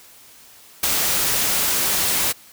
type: noise with ADSR envelope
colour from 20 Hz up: white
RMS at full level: -18 dBFS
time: 0.83-2.33 s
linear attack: 5 ms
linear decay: 25 ms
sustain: -2 dB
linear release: 19 ms
effects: white hiss -47 dBFS RMS until 2.52 s

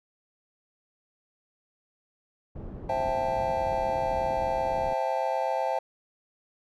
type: low-pass noise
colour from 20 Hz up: pink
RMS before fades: -39 dBFS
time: 2.55-4.94 s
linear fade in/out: 10 ms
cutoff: 460 Hz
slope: 12 dB/octave
type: chord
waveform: triangle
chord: A minor seventh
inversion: first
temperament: just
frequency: 528 / 660 / 792 / 880 Hz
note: C5 / E5 / G5 / A5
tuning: +16 / +2 / +18 / 0 cents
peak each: -29 dBFS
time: 2.89-5.79 s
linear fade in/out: 5 ms
effects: none

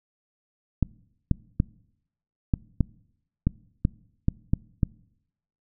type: clicks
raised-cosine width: 5 ms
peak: -8 dBFS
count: 10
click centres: 0.827 / 1.313 / 1.601 / 2.538 / 2.807 / 3.47 / 3.851 / 4.284 / 4.535 / 4.832 s
effects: noise-tail reverb RT60 0.8 s tail -24 dB re dry

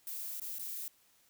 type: noise with dropouts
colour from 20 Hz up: violet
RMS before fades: -41 dBFS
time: 0.07-0.88 s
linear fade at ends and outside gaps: 1 ms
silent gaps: 0.399-0.417 / 0.585-0.594 s
effects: white hiss -68 dBFS RMS until 1.29 s

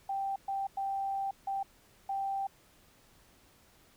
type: tone bursts at uneven times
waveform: sine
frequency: 784 Hz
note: G5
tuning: in tune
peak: -31 dBFS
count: 5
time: 0.09-0.36 / 0.48-0.67 / 0.77-1.31 / 1.47-1.63 / 2.09-2.47 s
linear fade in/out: 5 ms
effects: pink hiss -63 dBFS RMS until 3.96 s

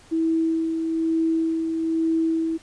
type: tone with tremolo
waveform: sine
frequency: 325.2 Hz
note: E4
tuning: 23 cents flat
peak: -18 dBFS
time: 0.11-2.58 s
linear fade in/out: 20 ms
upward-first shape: sine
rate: 1.1 Hz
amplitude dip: 40%
effects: pink hiss -51 dBFS RMS until 2.62 s + resampled to 22050 Hz

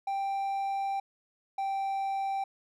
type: tone pair in turn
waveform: triangle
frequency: 786 / 781.8 Hz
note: G5 / G5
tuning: +4 / -5 cents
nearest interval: unison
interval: 9 cents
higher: first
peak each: -27 dBFS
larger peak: neither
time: 0.07-1 / 1.58-2.44 s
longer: first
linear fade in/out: 5 ms
effects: none

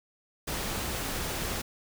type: noise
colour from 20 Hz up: pink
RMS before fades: -33 dBFS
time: 0.47-1.62 s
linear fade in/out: 10 ms
effects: none

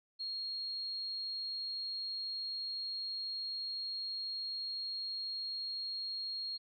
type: tone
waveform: sine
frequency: 4267 Hz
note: C8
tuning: 33 cents sharp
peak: -37 dBFS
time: 0.19-6.58 s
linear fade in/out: 20 ms
effects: none

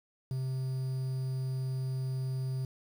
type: tone with quantisation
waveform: triangle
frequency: 130.81 Hz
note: C3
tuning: in tune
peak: -29 dBFS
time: 0.31-2.65 s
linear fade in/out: 2 ms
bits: 9
effects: none

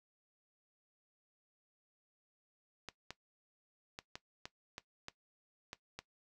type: clicks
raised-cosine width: 0.2 ms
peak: -26 dBFS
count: 9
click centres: 2.887 / 3.106 / 3.989 / 4.155 / 4.455 / 4.781 / 5.084 / 5.731 / 5.99 s
effects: noise-tail reverb RT60 0.1 s tail -17 dB re dry

